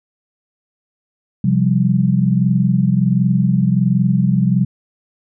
sine chord, C suspended fourth, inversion none, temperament equal, 130.81 / 174.61 / 196 Hz, C3 / F3 / G3, 0 / 0 / 0 cents, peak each -16 dBFS, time 1.44-4.65 s, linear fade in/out 5 ms, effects none

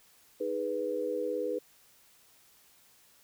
sine chord, G# minor, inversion second, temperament equal, 311.1 / 415.3 / 493.9 Hz, D#4 / G#4 / B4, 0 / 0 / 0 cents, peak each -38 / -35 / -32 dBFS, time 0.4-1.59 s, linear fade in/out 10 ms, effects white hiss -62 dBFS RMS until 3.23 s

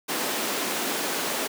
pink high-pass noise, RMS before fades -28 dBFS, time 0.08-1.48 s, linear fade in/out 20 ms, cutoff 240 Hz, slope 24 dB/octave, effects none

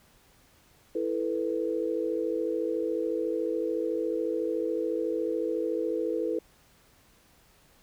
sine chord, E suspended fourth, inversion none, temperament equal, 329.6 / 440 / 493.9 Hz, E4 / A4 / B4, 0 / 0 / 0 cents, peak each -31 dBFS, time 0.95-6.39 s, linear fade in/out 5 ms, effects pink hiss -61 dBFS RMS until 7.82 s

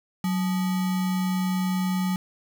sine tone with sample-and-hold, 185 Hz, F#3, in tune, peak -22 dBFS, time 0.24-2.16 s, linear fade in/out 2 ms, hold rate 1050 Hz, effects none

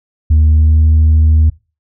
sine tone with pitch glide, 77.3 to 78.29 Hz, D#2 to D#2, -11 to +11 cents, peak -3 dBFS, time 0.3-1.5 s, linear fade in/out 10 ms, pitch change +22 cents, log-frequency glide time 0.52-0.83 s, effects noise-tail reverb RT60 0.3 s tail -23 dB re dry + tanh soft clip ceiling -4 dBFS

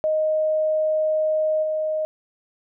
sine tone with level steps, 622.3 Hz, D#5, in tune, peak -18 / -21 dBFS, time 0.04-2.05 s, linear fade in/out 0 ms, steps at 1.62 s, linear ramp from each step 20 ms, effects none

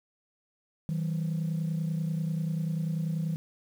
sine tone pair together, 160 / 190.27 Hz, D#3 / F#3, +49 / +49 cents, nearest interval minor third, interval 300 cents, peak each -27 / -33 dBFS, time 0.89-3.36 s, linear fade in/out 0 ms, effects tanh soft clip ceiling -24 dBFS + 9-bit

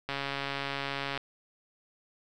click train, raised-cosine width 0.3 ms, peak -17 dBFS, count 152, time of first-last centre 0.09-1.176 s, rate 139 Hz, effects none

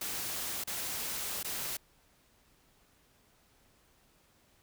white noise with dropouts, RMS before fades -37 dBFS, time 0.01-1.77 s, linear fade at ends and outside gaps 5 ms, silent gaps 0.639-0.673 / 1.43-1.445 s, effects pink hiss -67 dBFS RMS until 4.62 s

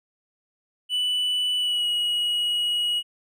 triangle tone with pitch glide, 2974 to 2906 Hz, F#7 to F#7, +8 to -32 cents, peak -20 dBFS, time 0.89-3.03 s, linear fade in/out 50 ms, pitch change -40 cents, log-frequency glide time 1.57-1.86 s, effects none

